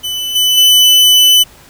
40% pulse tone with level steps, 2999 Hz, F#7, 23 cents sharp, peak -16 / -8 / -4 dBFS, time 0.03-1.44 s, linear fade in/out 20 ms, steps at 0.35 / 0.57 s, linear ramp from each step 10 ms, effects pink hiss -41 dBFS RMS until 1.69 s

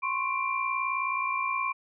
sine tone cluster, 1038 / 1097 / 2368 Hz, C6 / C#6 / D7, -14 / -18 / +14 cents, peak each -31 dBFS, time 0.02-1.73 s, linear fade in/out 20 ms, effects none

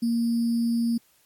sine tone with sample-and-hold, 233.1 Hz, A#3, in tune, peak -21 dBFS, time 0.02-0.98 s, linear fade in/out 10 ms, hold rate 4900 Hz, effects white hiss -63 dBFS RMS until 1.25 s + AAC 64 kbps

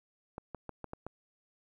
clicks, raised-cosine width 1 ms, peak -26 dBFS, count 6, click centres 0.381 / 0.547 / 0.693 / 0.843 / 0.934 / 1.066 s, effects 11-bit

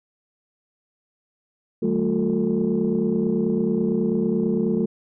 sine tone cluster, 158.6 / 193.8 / 222.9 / 360.9 / 446.6 Hz, D#3 / G3 / A3 / F#4 / A4, +33 / -20 / +23 / -43 / +26 cents, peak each -31 / -24 / -22 / -25 / -26 dBFS, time 1.82-4.86 s, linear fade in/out 10 ms, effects tanh soft clip ceiling -11 dBFS

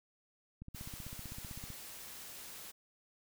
click train, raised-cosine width 5 ms, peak -34 dBFS, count 18, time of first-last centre 0.62-1.703 s, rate 15.7 Hz
white noise, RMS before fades -49 dBFS, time 0.74-2.72 s, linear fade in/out 20 ms
effects none

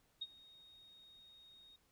sine tone with ADSR envelope, 3729 Hz, A#7, in tune, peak -38 dBFS, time 0.21-1.76 s, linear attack 10 ms, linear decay 40 ms, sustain -21 dB, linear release 3 ms, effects pink hiss -75 dBFS RMS until 1.91 s

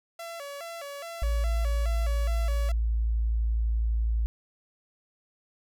sawtooth tone with vibrato, 618 Hz, D#5, 12 cents flat, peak -33 dBFS, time 0.19-2.72 s, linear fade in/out 5 ms, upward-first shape square, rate 2.4 Hz, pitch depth 150 cents each way
sine tone, 56 Hz, A1, 31 cents sharp, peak -23 dBFS, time 1.22-4.26 s, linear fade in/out 0 ms
effects none

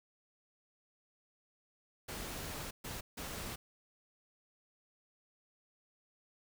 pink noise bursts at uneven times, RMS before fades -43 dBFS, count 3, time 2.08-2.71 / 2.84-3.01 / 3.17-3.56 s, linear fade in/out 10 ms, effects none

